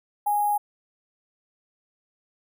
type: tone with sample-and-hold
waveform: sine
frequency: 827 Hz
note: G#5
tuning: 8 cents flat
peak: -20 dBFS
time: 0.26-0.58 s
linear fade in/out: 10 ms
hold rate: 11025 Hz
effects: none